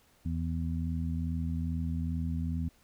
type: harmonic tone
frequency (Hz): 82.41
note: E2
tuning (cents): 0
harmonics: 1 / 2 / 3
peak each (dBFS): -32 / -35 / -37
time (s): 0.25-2.69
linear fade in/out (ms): 10
effects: pink hiss -65 dBFS RMS until 2.83 s